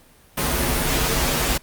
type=noise with comb filter; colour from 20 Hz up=pink; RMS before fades=-21 dBFS; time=0.37-1.58 s; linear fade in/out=10 ms; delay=10 ms; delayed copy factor=-0.95; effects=pink hiss -52 dBFS RMS until 1.62 s + Opus 32 kbps